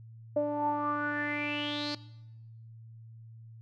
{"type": "tone with low-pass filter sweep", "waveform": "sawtooth", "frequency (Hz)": 293.7, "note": "D4", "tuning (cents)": 0, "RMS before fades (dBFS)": -32, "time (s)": [0.36, 1.95], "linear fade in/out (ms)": 5, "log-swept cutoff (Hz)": [600, 4600], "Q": 8.5, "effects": ["noise-tail reverb RT60 0.9 s tail -19 dB re dry", "added 113 Hz sine -47 dBFS peak until 3.61 s"]}